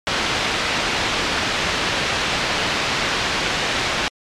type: low-pass noise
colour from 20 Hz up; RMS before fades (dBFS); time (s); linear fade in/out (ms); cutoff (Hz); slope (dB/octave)
white; -21; 0.07-4.08; 0; 3500; 12
effects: low-pass 7000 Hz 12 dB/octave + MP3 96 kbps